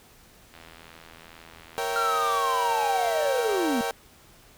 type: click train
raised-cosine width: 0.3 ms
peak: -30 dBFS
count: 150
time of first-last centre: 0.54-2.35 s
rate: 82.3 Hz
type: chord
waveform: 30% pulse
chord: A# diminished seventh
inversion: none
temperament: equal with one note detuned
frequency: 466.2 / 554.4 / 659.3 / 779.9 Hz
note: A#4 / C#5 / E5 / G5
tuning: 0 / 0 / 0 / -9 cents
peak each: -28 / -32 / -33 / -28 dBFS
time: 1.78-3.91 s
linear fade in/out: 0 ms
type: linear sweep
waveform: triangle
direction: down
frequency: 1393 to 225.3 Hz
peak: -22 dBFS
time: 1.96-3.81 s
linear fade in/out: 0 ms
effects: pink hiss -54 dBFS RMS until 4.57 s

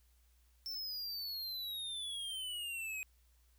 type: exponential sweep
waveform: square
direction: down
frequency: 5410 to 2499 Hz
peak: -40 dBFS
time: 0.66-3.03 s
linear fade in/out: 0 ms
effects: added 60 Hz sine -66 dBFS peak until 3.58 s + white hiss -75 dBFS RMS until 3.58 s

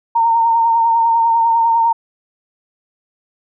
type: tone with vibrato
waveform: sine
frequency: 919 Hz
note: A#5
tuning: 25 cents flat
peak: -10 dBFS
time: 0.15-1.93 s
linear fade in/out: 10 ms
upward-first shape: sine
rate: 10 Hz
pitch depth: 27 cents each way
effects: none

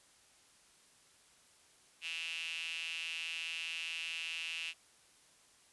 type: tone with high-pass filter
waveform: sawtooth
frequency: 164.81 Hz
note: E3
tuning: in tune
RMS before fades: -41 dBFS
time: 2.01-4.74 s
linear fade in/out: 50 ms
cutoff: 2700 Hz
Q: 8.4
effects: white hiss -65 dBFS RMS until 5.72 s + resampled to 24000 Hz

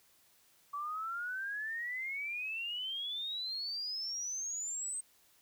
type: exponential sweep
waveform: sine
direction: up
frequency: 1138 to 8372 Hz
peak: -36 dBFS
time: 0.73-5.01 s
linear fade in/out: 10 ms
effects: white hiss -67 dBFS RMS until 5.41 s

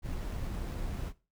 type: noise with sample-and-hold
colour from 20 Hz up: brown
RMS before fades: -36 dBFS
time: 0.02-1.13 s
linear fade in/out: 50 ms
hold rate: 8820 Hz
effects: noise-tail reverb RT60 0.3 s tail -18 dB re dry

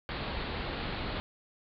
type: low-pass noise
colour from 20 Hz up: pink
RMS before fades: -36 dBFS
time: 0.09-1.2 s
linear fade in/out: 0 ms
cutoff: 4500 Hz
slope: 96 dB/octave
effects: none

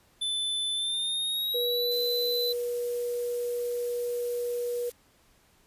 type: tone with pitch glide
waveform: square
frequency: 3515 to 4014 Hz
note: A7 to B7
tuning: -2 to +27 cents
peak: -28 dBFS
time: 0.21-2.53 s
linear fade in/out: 10 ms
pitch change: +229 cents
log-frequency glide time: 0.74-1.95 s
type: tone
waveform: sine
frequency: 482.6 Hz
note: B4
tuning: 40 cents flat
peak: -28 dBFS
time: 1.54-4.9 s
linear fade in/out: 10 ms
type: noise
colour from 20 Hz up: blue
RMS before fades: -44 dBFS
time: 1.91-4.92 s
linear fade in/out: 5 ms
effects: pink hiss -63 dBFS RMS until 5.66 s + resampled to 32000 Hz

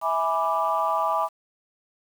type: chord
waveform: sine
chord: E dominant seventh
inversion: none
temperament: equal with one note detuned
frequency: 652.8 / 830.6 / 987.8 / 1174.7 Hz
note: E5 / G#5 / B5 / D6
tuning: -17 / 0 / 0 / 0 cents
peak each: -27 / -27 / -26 / -25 dBFS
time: 0.01-1.29 s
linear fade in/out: 50 ms
effects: tanh soft clip ceiling -12 dBFS + 8-bit

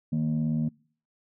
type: tone pair together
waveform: sine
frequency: 155.58 / 233.1 Hz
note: D#3 / A#3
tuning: 0 / 0 cents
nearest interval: perfect fifth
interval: 700 cents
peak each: -25 / -25 dBFS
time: 0.12-0.69 s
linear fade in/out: 10 ms
effects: noise-tail reverb RT60 0.5 s tail -26 dB re dry + tanh soft clip ceiling -20 dBFS

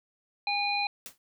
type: harmonic tone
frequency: 815 Hz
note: G#5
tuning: 33 cents flat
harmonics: 1 / 3 / 5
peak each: -30 / -30 / -32 dBFS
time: 0.47-0.87 s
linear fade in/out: 2 ms
type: noise with exponential decay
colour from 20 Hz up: white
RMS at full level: -38 dBFS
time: 1.06-1.18 s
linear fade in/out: 1 ms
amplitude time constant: 25 ms
effects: none

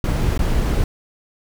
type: noise with dropouts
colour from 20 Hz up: brown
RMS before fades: -18 dBFS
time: 0.04-0.84 s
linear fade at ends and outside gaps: 2 ms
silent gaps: 0.377-0.391 s
effects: none

